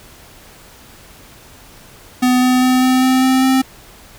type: tone with pitch steps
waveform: square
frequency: 251.1 / 253 / 254.9 / 256.8 / 258.8 / 260.7 / 262.7 Hz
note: B3 / B3 / C4 / C4 / C4 / C4 / C4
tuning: +29 / +42 / -45 / -32 / -19 / -6 / +7 cents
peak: -11 dBFS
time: 2.22-3.62 s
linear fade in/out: 10 ms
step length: 200 ms
effects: pink hiss -42 dBFS RMS until 4.18 s